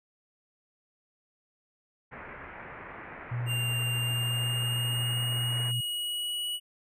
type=low-pass noise; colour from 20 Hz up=white; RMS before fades=-44 dBFS; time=2.11-5.72 s; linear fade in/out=20 ms; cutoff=2200 Hz; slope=48 dB/octave
type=tone; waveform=sine; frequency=120.7 Hz; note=B2; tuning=39 cents flat; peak=-29 dBFS; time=3.31-5.81 s; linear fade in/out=10 ms
type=tone with pitch glide; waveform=square; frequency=2794 to 2928 Hz; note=F7 to F#7; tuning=0 to -19 cents; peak=-31 dBFS; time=3.46-6.6 s; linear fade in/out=50 ms; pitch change=+81 cents; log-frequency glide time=3.9-6.45 s
effects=none